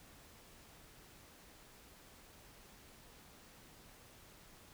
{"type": "silence", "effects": ["pink hiss -60 dBFS RMS until 4.73 s"]}